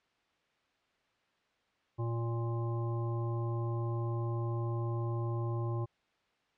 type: harmonic tone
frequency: 116.54 Hz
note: A#2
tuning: in tune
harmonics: 1 / 3 / 5 / 7 / 9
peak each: -32 / -40 / -47 / -48 / -46 dBFS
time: 1.98-5.86 s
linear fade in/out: 20 ms
effects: white hiss -73 dBFS RMS until 6.57 s + low-pass 3000 Hz 12 dB/octave